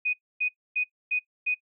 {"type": "tone bursts", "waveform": "sine", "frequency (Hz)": 2489, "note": "D#7", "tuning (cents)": 0, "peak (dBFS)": -23, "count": 5, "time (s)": [0.05, 1.545], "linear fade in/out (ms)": 10, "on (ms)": 83, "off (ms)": 270, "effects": ["noise-tail reverb RT60 0.1 s tail -18 dB re dry"]}